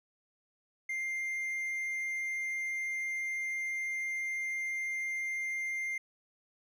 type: tone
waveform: triangle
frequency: 2102 Hz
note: C7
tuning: 7 cents sharp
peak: -31 dBFS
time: 0.89-5.98 s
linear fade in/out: 5 ms
effects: none